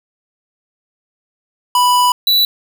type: tone pair in turn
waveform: square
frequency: 987.8 / 3951 Hz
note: B5 / B7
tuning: 0 / 0 cents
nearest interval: 2 octaves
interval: 2400 cents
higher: second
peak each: -10 dBFS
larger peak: neither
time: 1.75-2.12 / 2.27-2.45 s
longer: first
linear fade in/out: 2 ms
effects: none